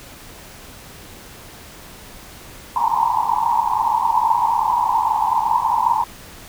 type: band-pass noise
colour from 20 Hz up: pink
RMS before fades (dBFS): -18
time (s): 2.76-6.04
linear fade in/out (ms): 2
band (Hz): 860 to 1000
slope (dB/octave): 96
effects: pink hiss -40 dBFS RMS until 6.48 s

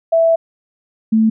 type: tone pair in turn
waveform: sine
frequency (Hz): 659.3 / 220.8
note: E5 / A3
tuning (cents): 0 / +6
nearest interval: octave + perfect fifth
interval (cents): 1894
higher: first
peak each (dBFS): -9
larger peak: neither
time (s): 0.12-0.36 / 1.12-1.3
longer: first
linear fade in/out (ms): 10
effects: none

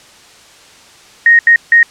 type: tone bursts at uneven times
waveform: sine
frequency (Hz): 1864.7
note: A#6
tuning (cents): 0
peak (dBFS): -3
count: 3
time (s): 1.26-1.39 / 1.47-1.56 / 1.72-1.83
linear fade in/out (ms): 2
effects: white hiss -41 dBFS RMS until 1.9 s + low-pass 7000 Hz 12 dB/octave

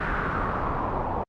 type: noise with low-pass filter sweep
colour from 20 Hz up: pink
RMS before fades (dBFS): -27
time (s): 0-1.24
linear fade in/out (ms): 10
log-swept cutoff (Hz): 1600 to 840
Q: 3.1
effects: Opus 48 kbps

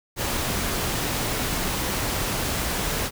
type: noise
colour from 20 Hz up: pink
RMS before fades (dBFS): -26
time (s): 0.16-3.11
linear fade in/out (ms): 50
effects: none

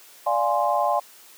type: chord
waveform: sine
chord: D half-diminished seventh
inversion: none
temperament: equal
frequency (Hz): 587.3 / 698.5 / 830.6 / 1046.5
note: D5 / F5 / Ab5 / C6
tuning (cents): 0 / 0 / 0 / 0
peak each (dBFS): -25 / -24 / -24 / -25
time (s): 0.26-1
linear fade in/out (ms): 10
effects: white hiss -49 dBFS RMS until 1.37 s + high-pass 300 Hz 12 dB/octave

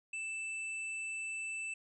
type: tone with hard clipping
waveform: sine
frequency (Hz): 2645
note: E7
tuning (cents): +5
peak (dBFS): -39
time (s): 0.13-1.74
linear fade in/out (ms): 5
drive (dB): 12
effects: resampled to 22050 Hz

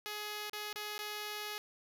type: tone with dropouts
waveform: 5% pulse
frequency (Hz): 420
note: G#4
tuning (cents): +19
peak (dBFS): -28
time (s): 0.06-1.58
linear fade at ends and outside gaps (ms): 0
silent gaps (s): 0.496-0.532 / 0.729-0.758 / 0.98-0.991
effects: none

